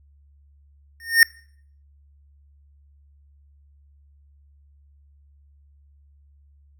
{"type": "tone with exponential growth", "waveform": "square", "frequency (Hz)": 1833, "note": "A#6", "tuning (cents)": -30, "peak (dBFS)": -7, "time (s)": [1, 1.23], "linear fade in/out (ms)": 1, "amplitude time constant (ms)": 50, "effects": ["noise-tail reverb RT60 0.6 s tail -25 dB re dry", "added 71 Hz sine -52 dBFS peak until 6.79 s"]}